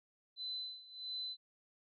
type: tone with tremolo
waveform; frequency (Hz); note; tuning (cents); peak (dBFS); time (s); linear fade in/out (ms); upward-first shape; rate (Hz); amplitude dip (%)
sine; 4025; B7; +32; -38; 0.36-1.37; 50; sine; 1.5; 85
effects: MP3 64 kbps